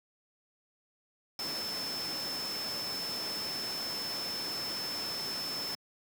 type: tone in noise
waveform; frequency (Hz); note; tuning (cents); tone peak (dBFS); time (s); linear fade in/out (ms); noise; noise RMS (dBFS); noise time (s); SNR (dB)
sine; 5274; E8; 0; -35; 1.39-5.75; 2; pink; -40; 1.39-5.75; +2
effects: high-pass 200 Hz 12 dB/octave